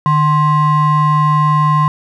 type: ring-modulated tone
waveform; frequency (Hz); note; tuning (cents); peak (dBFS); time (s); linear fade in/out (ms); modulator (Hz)
triangle; 450; A4; +39; -4; 0.06-1.88; 0; 601
effects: none